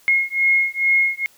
sine beating tone pair, 2155 / 2157.3 Hz, C#7 / C#7, -49 / -48 cents, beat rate 2.3 Hz, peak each -18 dBFS, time 0.08-1.26 s, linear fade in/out 0 ms, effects white hiss -53 dBFS RMS until 1.37 s

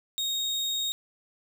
35% pulse tone, 3729 Hz, A#7, in tune, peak -25 dBFS, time 0.18-0.92 s, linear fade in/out 0 ms, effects 11-bit

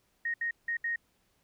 sine tone bursts at uneven times, 1864.7 Hz, A#6, in tune, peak -29 dBFS, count 4, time 0.25-0.34 / 0.41-0.51 / 0.68-0.77 / 0.84-0.96 s, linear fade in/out 5 ms, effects pink hiss -72 dBFS RMS until 1.43 s

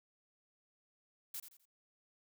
blue noise with echo, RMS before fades -43 dBFS, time 1.34-1.4 s, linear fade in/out 5 ms, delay 85 ms, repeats 3, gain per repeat -10 dB, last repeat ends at 1.655 s, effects none

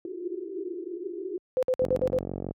pink band-pass noise, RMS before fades -35 dBFS, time 0.05-1.38 s, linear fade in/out 2 ms, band 340 to 390 Hz, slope 96 dB/octave
sine tone bursts, 512 Hz, C5, 38 cents flat, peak -21 dBFS, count 6, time 1.57-2.187 s, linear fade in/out 0 ms, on 57 ms, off 55 ms
click train, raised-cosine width 2 ms, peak -19 dBFS, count 33, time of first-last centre 1.82-2.51 s, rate 46.4 Hz
effects high-pass 60 Hz 12 dB/octave

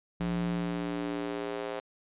square tone with high-pass filter sweep, 58.2 Hz, A#1, 2 cents flat, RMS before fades -33 dBFS, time 0.2-1.8 s, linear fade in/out 5 ms, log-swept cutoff 140 to 500 Hz, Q 2.3, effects resampled to 8000 Hz

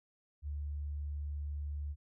sine tone, 73 Hz, D2, 10 cents flat, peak -36 dBFS, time 0.42-1.96 s, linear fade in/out 50 ms, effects none

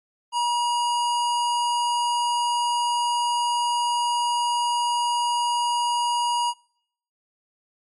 square tone, 957 Hz, A#5, 45 cents sharp, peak -21 dBFS, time 0.32-6.54 s, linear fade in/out 50 ms, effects noise-tail reverb RT60 0.7 s tail -25 dB re dry + MP3 48 kbps

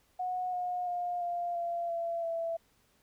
sine tone with pitch steps, 731 / 719.7 / 708.6 / 697.6 / 686.8 / 676.2 / 665.7 Hz, F#5 / F#5 / F5 / F5 / F5 / E5 / E5, -21 / -48 / +25 / -2 / -29 / +44 / +17 cents, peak -31 dBFS, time 0.19-2.57 s, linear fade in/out 10 ms, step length 340 ms, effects pink hiss -69 dBFS RMS until 3.02 s

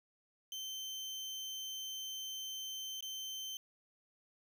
30% pulse tone with dropouts, 3100 Hz, G7, 20 cents flat, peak -38 dBFS, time 0.52-3.57 s, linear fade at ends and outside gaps 1 ms, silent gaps 3.007-3.025 s, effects none

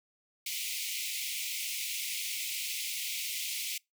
pink high-pass noise, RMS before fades -36 dBFS, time 0.46-3.78 s, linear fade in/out 5 ms, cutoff 2100 Hz, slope 96 dB/octave, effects noise-tail reverb RT60 0.2 s tail -26 dB re dry

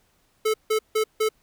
square tone bursts, 434.7 Hz, A4, 21 cents flat, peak -20 dBFS, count 4, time 0.45-1.29 s, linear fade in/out 10 ms, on 90 ms, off 160 ms, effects pink hiss -65 dBFS RMS until 1.42 s

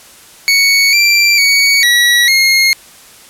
25% pulse tone with pitch steps, 2225 / 2357 / 2243 / 1927 / 2144 Hz, C#7 / D7 / C#7 / B6 / C7, +6 / +6 / +20 / -43 / +42 cents, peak -3 dBFS, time 0.48-2.73 s, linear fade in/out 0 ms, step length 450 ms, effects white hiss -39 dBFS RMS until 3.29 s + low-pass 12000 Hz 12 dB/octave

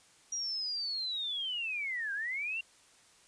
sine linear two-way sweep, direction down then up, 5770 to 1568 to 2794 Hz, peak -33 dBFS, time 0.32-2.61 s, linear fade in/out 5 ms, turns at 2.13 s, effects white hiss -62 dBFS RMS until 3.27 s + resampled to 22050 Hz

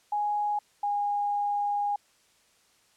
sine tone pair in turn, 830.6 / 818.7 Hz, G#5 / G#5, 0 / -25 cents, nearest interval unison, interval 25 cents, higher first, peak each -25 dBFS, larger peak neither, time 0.12-0.59 / 0.83-1.96 s, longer second, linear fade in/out 5 ms, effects white hiss -64 dBFS RMS until 2.96 s + low-pass 9000 Hz 12 dB/octave

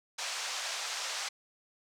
white band-pass noise, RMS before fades -37 dBFS, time 0.18-1.29 s, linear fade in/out 10 ms, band 600 to 6800 Hz, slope 24 dB/octave, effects none

